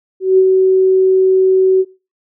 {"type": "tone with ADSR envelope", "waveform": "sine", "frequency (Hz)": 377.2, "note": "F#4", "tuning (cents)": 33, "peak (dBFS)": -4, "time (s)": [0.2, 1.85], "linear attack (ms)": 180, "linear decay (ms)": 56, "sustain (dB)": -3, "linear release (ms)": 47, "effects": ["noise-tail reverb RT60 0.3 s tail -20 dB re dry"]}